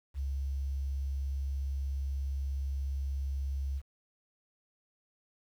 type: tone with quantisation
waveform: sine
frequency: 68.4 Hz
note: C#2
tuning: 23 cents flat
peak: -31 dBFS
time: 0.14-3.82 s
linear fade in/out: 50 ms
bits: 10
effects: none